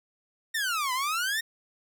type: exponential two-way sweep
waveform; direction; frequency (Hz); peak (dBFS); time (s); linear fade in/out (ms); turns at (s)
sawtooth; down then up; 1864.7 to 987.8 to 1864.7; -23; 0.54-1.41; 10; 0.93
effects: none